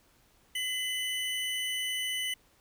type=tone pair together; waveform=square; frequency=2032 / 2981 Hz; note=B6 / F#7; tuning=+49 / +12 cents; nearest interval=perfect fifth; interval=663 cents; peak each=-36 / -33 dBFS; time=0.55-2.34 s; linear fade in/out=5 ms; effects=pink hiss -65 dBFS RMS until 2.6 s